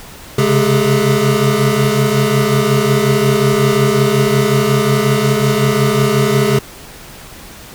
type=tone cluster; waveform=square; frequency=132.8 / 138.3 / 209.8 / 398.7 / 430.3 Hz; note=C3 / C#3 / G#3 / G4 / A4; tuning=+26 / -4 / +18 / +29 / -39 cents; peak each=-18 dBFS; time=0.38-6.59 s; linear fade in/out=5 ms; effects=pink hiss -35 dBFS RMS until 7.74 s